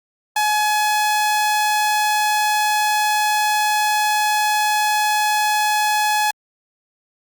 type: tone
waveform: sawtooth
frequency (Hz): 846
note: G#5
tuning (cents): +32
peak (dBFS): -12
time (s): 0.36-6.31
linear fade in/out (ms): 5
effects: Opus 48 kbps